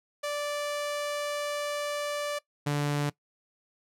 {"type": "tone pair in turn", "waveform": "sawtooth", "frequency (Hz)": [585, 145.62], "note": ["D5", "D3"], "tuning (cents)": [-7, -14], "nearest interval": "2 octaves", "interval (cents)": 2407, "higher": "first", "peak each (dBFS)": [-26, -22], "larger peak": "second", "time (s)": [[0.23, 2.39], [2.66, 3.1]], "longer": "first", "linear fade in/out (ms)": 10, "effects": ["noise-tail reverb RT60 0.1 s tail -20 dB re dry", "low-pass 12000 Hz 12 dB/octave"]}